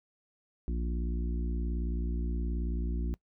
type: harmonic tone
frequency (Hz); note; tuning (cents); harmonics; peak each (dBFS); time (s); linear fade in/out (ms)
58.8; A#1; +16; 1 / 3 / 4 / 5 / 6; -30 / -40 / -42 / -44 / -46; 0.68-3.14; 0
effects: noise-tail reverb RT60 0.1 s tail -22 dB re dry